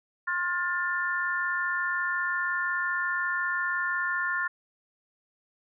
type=harmonic tone; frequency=354.4 Hz; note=F4; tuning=25 cents sharp; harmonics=3 / 4 / 5; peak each=-33 / -30 / -29 dBFS; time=0.27-4.48 s; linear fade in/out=10 ms; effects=none